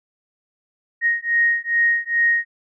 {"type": "beating tone pair", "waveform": "sine", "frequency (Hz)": [1868, 1870.4], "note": ["A#6", "A#6"], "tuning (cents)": [3, 5], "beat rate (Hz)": 2.4, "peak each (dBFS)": -19, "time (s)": [1.01, 2.45], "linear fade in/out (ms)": 50, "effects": []}